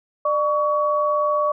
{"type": "tone pair together", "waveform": "sine", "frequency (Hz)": [598.1, 1127], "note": ["D5", "C#6"], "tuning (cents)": [31, 28], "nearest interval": "major seventh", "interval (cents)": 1097, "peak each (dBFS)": -20, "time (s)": [0.25, 1.52], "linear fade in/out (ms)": 5, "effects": []}